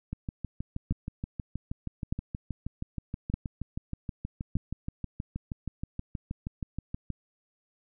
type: two click trains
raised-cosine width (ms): 5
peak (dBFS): -21 / -16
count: 45 / 4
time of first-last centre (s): 0.13-7.103 / 0.91-4.555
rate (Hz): 6.31 / 0.823
effects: none